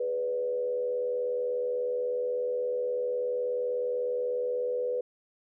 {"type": "tone with frequency modulation", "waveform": "sine", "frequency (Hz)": 493.9, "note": "B4", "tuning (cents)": 0, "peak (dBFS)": -27, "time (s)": [0, 5.01], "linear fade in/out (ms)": 5, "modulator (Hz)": 79.6, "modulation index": 0.54, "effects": []}